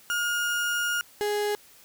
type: tone pair in turn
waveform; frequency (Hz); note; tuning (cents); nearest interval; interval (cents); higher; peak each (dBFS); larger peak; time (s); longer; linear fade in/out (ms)
35% pulse; 1426 / 415.2; F6 / G#4; +36 / 0; octave + major sixth; 2136; first; -23; neither; 0.1-1.01 / 1.21-1.55; first; 0
effects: white hiss -54 dBFS RMS until 1.84 s